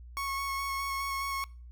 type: tone with vibrato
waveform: 30% pulse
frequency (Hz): 1100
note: C#6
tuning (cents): -14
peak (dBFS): -29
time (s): 0.17-1.44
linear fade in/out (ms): 0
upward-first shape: square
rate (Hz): 4.8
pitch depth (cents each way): 11
effects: noise-tail reverb RT60 0.4 s tail -24 dB re dry + added 60 Hz sine -45 dBFS peak until 1.71 s